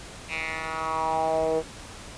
10% pulse tone with band-pass filter sweep, 160 Hz, D#3, 49 cents sharp, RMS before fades -27 dBFS, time 0.28-1.63 s, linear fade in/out 50 ms, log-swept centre 2600 to 460 Hz, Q 3.8, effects pink hiss -42 dBFS RMS until 2.17 s + resampled to 22050 Hz

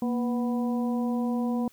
harmonic tone with a mistuned harmonic, 246.9 Hz, B3, in tune, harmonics 1 / 2 / 3 / 4, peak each -25 / -35 / -38 / -40 dBFS, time 0.02-1.68 s, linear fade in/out 2 ms, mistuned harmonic 1, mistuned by -74 cents, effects white hiss -60 dBFS RMS until 1.72 s

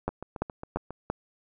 two click trains, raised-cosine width 1 ms, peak -13 / -23 dBFS, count 4 / 7, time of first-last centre 0.08-1.1 / 0.09-0.906 s, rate 2.94 / 7.35 Hz, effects none

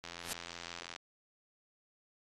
click train, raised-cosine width 0.2 ms, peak -26 dBFS, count 80, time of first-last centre 0.04-0.962 s, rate 85.7 Hz
white noise with exponential growth, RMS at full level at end -33 dBFS, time 0.19-0.33 s, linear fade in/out 5 ms, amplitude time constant 29 ms
effects AAC 32 kbps

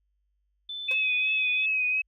sine tone with pitch glide, 3520 to 3466 Hz, A7 to A7, 0 to -27 cents, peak -33 dBFS, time 0.69-1.66 s, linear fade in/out 5 ms, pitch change -27 cents, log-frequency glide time 0.89-1.09 s
sine tone with vibrato, 2533 Hz, D#7, 30 cents sharp, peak -23 dBFS, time 0.88-2.02 s, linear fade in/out 10 ms, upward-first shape triangle, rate 2.8 Hz, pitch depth 40 cents each way
sawtooth tone with exponential decay, 523.3 Hz, C5, in tune, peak -32 dBFS, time 0.91-0.98 s, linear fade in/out 2 ms, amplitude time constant 15 ms
effects added 50 Hz sine -70 dBFS peak until 2.07 s

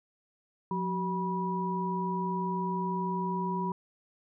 sine tone cluster, 179.2 / 380.6 / 973 Hz, F3 / F#4 / B5, +45 / +49 / -26 cents, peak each -32 / -37 / -32 dBFS, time 0.71-3.72 s, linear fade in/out 2 ms, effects none

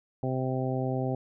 harmonic tone, 130 Hz, C3, 11 cents flat, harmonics 1 / 2 / 3 / 4 / 5 / 6, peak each -30 / -33 / -35 / -36 / -37 / -38 dBFS, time 0.23-1.15 s, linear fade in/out 2 ms, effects none

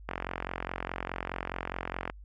click train, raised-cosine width 0.5 ms, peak -17 dBFS, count 91, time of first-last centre 0.09-2.099 s, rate 44.8 Hz, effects added 50 Hz sine -45 dBFS peak until 2.24 s + MP3 64 kbps

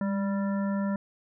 harmonic tone with a mistuned harmonic, 196 Hz, G3, in tune, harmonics 1 / 3 / 5 / 7 / 9, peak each -26 / -36 / -40 / -43 / -45 dBFS, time 0.01-0.96 s, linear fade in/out 2 ms, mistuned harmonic 1, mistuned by +38 cents, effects none

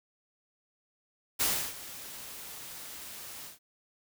white noise with ADSR envelope, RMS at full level -27 dBFS, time 1.39-3.59 s, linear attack 20 ms, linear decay 320 ms, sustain -17 dB, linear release 140 ms, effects none

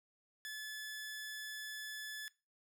sawtooth tone, 1725 Hz, A6, 35 cents flat, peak -39 dBFS, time 0.45-2.28 s, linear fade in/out 0 ms, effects noise-tail reverb RT60 0.3 s tail -21 dB re dry

